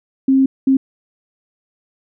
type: tone bursts at uneven times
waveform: sine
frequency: 267.2 Hz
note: C4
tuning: 36 cents sharp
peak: -9 dBFS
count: 2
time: 0.28-0.46 / 0.67-0.77 s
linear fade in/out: 5 ms
effects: none